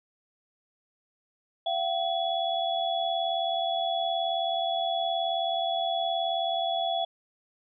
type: tone cluster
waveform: sine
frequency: 682 / 761 / 3386 Hz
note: F5 / F#5 / G#7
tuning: -41 / +48 / +33 cents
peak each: -28 / -31 / -32 dBFS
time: 1.66-7.05 s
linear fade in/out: 5 ms
effects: none